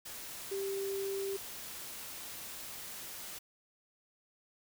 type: tone in noise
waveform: sine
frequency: 392 Hz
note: G4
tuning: in tune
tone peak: -34 dBFS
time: 0.51-1.37 s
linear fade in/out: 10 ms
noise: white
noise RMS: -45 dBFS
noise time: 0.05-3.39 s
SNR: +8 dB
effects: none